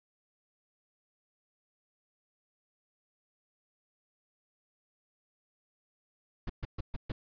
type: noise bursts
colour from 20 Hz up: brown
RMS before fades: -34 dBFS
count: 5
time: 6.47-7.12 s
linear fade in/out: 5 ms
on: 26 ms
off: 130 ms
effects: resampled to 11025 Hz